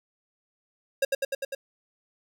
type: tone with echo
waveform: square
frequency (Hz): 544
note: C#5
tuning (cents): -33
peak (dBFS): -21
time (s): 1.02-1.05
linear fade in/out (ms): 5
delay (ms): 100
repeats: 5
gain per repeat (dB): -2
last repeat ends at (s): 1.55
effects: none

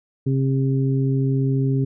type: harmonic tone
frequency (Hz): 134.4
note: C3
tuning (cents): +47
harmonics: 1 / 2 / 3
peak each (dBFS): -18 / -24 / -28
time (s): 0.26-1.85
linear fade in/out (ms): 10
effects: none

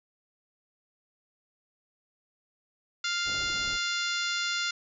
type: harmonic tone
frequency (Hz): 698.5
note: F5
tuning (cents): 0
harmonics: 2 / 3 / 4 / 5 / 6 / 7 / 8 / 9 / 10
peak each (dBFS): -32 / -36 / -37 / -35 / -37 / -38 / -41 / -47 / -41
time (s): 3.04-4.71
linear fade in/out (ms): 5
type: low-pass noise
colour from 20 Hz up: pink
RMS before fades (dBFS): -44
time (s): 3.24-3.79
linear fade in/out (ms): 50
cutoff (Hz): 800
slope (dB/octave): 24
effects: none

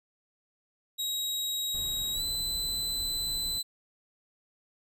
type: tone with pitch glide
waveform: sawtooth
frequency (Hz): 3820 to 4019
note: A#7 to B7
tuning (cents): +42 to +30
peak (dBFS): -27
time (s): 0.98-3.63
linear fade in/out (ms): 20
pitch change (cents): +88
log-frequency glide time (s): 2.13-2.23
type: noise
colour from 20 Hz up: brown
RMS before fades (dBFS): -43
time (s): 1.74-3.59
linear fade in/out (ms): 5
effects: none

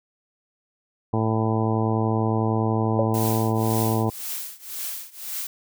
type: harmonic tone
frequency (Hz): 110.8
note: A2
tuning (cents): +13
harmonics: 1 / 2 / 3 / 4 / 5 / 6 / 7 / 8 / 9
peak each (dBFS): -23 / -26 / -28 / -29 / -35 / -34 / -31 / -34 / -33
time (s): 1.13-4.1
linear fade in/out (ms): 5
type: tone with exponential decay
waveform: sine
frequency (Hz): 560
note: C#5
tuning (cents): +18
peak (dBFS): -14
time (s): 2.99-3.11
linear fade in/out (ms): 2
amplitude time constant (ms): 25
type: noise with tremolo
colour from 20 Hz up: blue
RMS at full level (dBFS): -29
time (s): 3.14-5.47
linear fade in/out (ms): 2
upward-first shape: triangle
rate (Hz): 1.9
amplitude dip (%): 95
effects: none

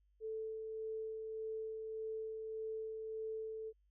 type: tone with tremolo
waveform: sine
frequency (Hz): 440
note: A4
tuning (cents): 0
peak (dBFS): -39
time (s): 0.2-3.73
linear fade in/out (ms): 50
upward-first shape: sine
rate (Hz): 1.7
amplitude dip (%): 30
effects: added 50 Hz sine -70 dBFS peak until 3.9 s

